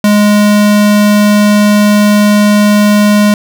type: tone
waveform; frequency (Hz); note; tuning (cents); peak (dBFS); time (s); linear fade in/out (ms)
square; 207.7; G#3; 0; -5; 0.04-3.34; 2
effects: none